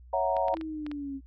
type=chord; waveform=sine; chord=F# dominant seventh; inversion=second; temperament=equal; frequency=554.4 / 659.3 / 740 / 932.3 Hz; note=C#5 / E5 / F#5 / A#5; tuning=0 / 0 / 0 / 0 cents; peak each=-30 dBFS; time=0.13-0.55 s; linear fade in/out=5 ms
type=clicks; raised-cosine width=0.3 ms; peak=-26 dBFS; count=7; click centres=0.367 / 0.483 / 0.54 / 0.57 / 0.612 / 0.865 / 0.915 s
type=linear sweep; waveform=sine; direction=down; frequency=328.4 to 267.4 Hz; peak=-33 dBFS; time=0.52-1.21 s; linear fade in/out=50 ms
effects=added 61 Hz sine -48 dBFS peak until 1.26 s